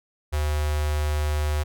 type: tone with notch filter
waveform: square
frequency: 75 Hz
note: D2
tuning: 37 cents sharp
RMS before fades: -24 dBFS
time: 0.32-1.64 s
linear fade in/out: 20 ms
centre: 220 Hz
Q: 0.81
effects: none